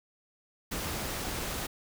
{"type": "noise", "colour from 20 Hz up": "pink", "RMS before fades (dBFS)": -35, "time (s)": [0.71, 1.67], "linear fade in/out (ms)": 10, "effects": []}